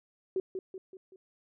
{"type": "tone with echo", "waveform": "sine", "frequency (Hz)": 377.3, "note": "F#4", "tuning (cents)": 34, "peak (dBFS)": -27, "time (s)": [0.36, 0.4], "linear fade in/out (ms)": 2, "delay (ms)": 190, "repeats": 4, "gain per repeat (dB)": -6, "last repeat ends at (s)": 1.16, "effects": []}